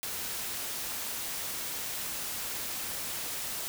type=noise; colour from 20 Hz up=white; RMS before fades=-36 dBFS; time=0.03-3.68 s; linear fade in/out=0 ms; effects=none